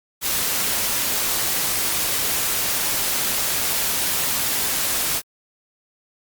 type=noise; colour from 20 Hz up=white; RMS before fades=-22 dBFS; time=0.21-5.22 s; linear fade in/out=50 ms; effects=Opus 48 kbps